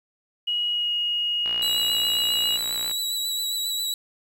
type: tone with pitch glide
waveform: sine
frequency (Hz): 2900 to 2877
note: F#7 to F#7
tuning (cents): -35 to -49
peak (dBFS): -22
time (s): 0.47-2.57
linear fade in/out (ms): 10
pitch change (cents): -14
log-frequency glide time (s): 0.72-0.91
type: click train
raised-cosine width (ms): 0.3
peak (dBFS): -20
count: 87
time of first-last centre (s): 1.46-2.913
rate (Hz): 59.2
type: tone with vibrato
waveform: sawtooth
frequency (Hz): 3916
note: B7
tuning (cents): -15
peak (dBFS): -22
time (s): 1.62-3.94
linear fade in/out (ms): 2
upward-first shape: triangle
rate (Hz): 7.4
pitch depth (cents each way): 30
effects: 9-bit